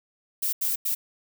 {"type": "noise bursts at uneven times", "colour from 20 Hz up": "violet", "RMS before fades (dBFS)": -26, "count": 3, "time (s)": [[0.42, 0.53], [0.61, 0.76], [0.85, 0.95]], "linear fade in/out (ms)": 10, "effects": []}